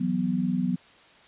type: chord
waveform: sine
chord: E suspended second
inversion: none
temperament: equal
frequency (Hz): 164.81 / 185 / 246.9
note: E3 / F#3 / B3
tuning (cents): 0 / 0 / 0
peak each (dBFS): -31 / -26 / -27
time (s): 0-0.76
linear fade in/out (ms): 10
effects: white hiss -54 dBFS RMS until 1.27 s + resampled to 8000 Hz